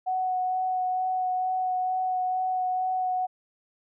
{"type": "tone with vibrato", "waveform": "sine", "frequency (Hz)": 741, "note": "F#5", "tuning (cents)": 2, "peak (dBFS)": -24, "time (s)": [0.06, 3.27], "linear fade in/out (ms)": 20, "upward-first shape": "sine", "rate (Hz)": 2.2, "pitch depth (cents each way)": 11, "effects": []}